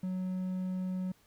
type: tone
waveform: triangle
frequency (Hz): 185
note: F#3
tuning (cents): 0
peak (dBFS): -30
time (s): 0.03-1.12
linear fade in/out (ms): 5
effects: pink hiss -66 dBFS RMS until 1.26 s